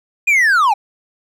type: linear sweep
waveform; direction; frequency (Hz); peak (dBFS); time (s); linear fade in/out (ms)
triangle; down; 2480 to 771; -8; 0.27-0.74; 10
effects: none